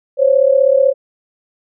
sine tone pair together, 523.3 / 559.3 Hz, C5 / C#5, 0 / +15 cents, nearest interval minor second, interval 115 cents, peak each -11 dBFS, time 0.17-0.94 s, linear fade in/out 50 ms, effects none

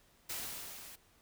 white noise with level ramp, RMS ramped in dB -39 to -52 dBFS, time 0.29-0.96 s, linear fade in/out 10 ms, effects pink hiss -67 dBFS RMS until 1.21 s

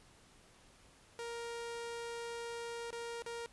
sawtooth tone with dropouts, 468.1 Hz, A#4, 7 cents sharp, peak -37 dBFS, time 1.19-3.46 s, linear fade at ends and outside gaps 0 ms, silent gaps 2.906-2.928 / 3.222-3.263 s, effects pink hiss -63 dBFS RMS until 3.52 s + resampled to 24000 Hz

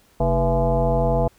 sine tone with frequency modulation, 311.9 Hz, D#4, 4 cents sharp, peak -16 dBFS, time 0.2-1.28 s, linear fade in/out 5 ms, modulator 179 Hz, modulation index 2.7, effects pink hiss -57 dBFS RMS until 1.38 s

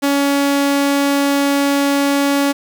sawtooth tone, 281.2 Hz, C#4, 25 cents sharp, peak -9 dBFS, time 0.02-2.53 s, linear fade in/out 20 ms, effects 7-bit

